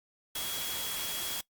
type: tone in noise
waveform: sine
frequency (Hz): 3322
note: G#7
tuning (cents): 0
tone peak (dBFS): -39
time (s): 0.35-1.41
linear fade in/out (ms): 5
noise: white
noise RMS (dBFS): -36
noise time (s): 0.35-1.41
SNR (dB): -6
effects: noise-tail reverb RT60 0.1 s tail -20 dB re dry + Opus 48 kbps